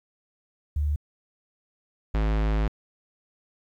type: tone pair in turn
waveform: sine / square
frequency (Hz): 73.9 / 53.15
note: D2 / G#1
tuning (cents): +11 / +41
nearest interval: tritone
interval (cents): 570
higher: first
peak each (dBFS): -22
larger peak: neither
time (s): 0.76-0.96 / 2.14-2.68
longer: second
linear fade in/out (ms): 5
effects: low-pass 3000 Hz 12 dB/octave + 10-bit